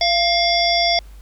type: harmonic tone with a mistuned harmonic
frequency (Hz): 686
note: F5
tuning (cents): -31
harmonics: 1 / 3 / 5 / 7 / 8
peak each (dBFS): -18 / -22 / -22 / -22 / -22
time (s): 0.01-0.99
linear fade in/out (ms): 2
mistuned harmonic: 3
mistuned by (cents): +52
effects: added 50 Hz sine -37 dBFS peak until 1.21 s + pink hiss -53 dBFS RMS until 1.21 s